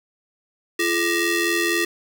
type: ring-modulated tone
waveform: sawtooth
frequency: 768 Hz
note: G5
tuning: 36 cents flat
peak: -12 dBFS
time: 0.79-1.85 s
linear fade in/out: 5 ms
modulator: 1110 Hz
effects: none